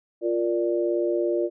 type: chord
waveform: sine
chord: Bb major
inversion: second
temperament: equal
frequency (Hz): 349.2 / 466.2 / 587.3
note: F4 / Bb4 / D5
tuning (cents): 0 / 0 / 0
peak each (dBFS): -23 / -29 / -27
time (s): 0.21-1.5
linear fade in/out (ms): 50
effects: none